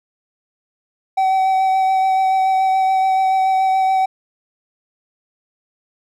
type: tone with vibrato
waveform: triangle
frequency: 762 Hz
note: G5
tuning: 49 cents flat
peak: -11 dBFS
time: 1.17-4.06 s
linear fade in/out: 10 ms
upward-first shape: sine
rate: 7 Hz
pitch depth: 13 cents each way
effects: none